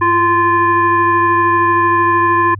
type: tone with frequency modulation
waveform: sine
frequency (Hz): 1039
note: C6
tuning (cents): -12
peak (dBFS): -9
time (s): 0.01-2.55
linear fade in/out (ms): 10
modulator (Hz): 697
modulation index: 0.83
effects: added 100 Hz sine -26 dBFS peak until 2.59 s